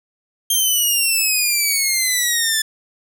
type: exponential sweep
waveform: 10% pulse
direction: down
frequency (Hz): 3200 to 1741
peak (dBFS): -7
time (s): 0.5-2.62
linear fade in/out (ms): 5
effects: none